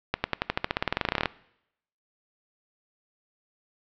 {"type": "accelerating click train", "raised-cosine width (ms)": 0.3, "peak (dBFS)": -7, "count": 22, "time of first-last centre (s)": [0.14, 1.257], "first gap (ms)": 100, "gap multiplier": 0.93, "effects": ["noise-tail reverb RT60 0.8 s tail -21 dB re dry", "low-pass 4000 Hz 12 dB/octave"]}